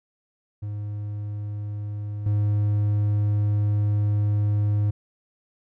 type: tone with level steps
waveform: triangle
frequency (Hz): 103.83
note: G#2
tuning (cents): 0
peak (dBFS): -26 / -17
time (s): 0.62-4.91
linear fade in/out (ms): 10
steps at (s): 2.26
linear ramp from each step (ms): 2
effects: none